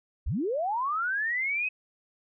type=linear sweep; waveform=sine; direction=up; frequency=34.65 to 2564 Hz; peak=-26 dBFS; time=0.26-1.69 s; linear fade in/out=10 ms; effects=none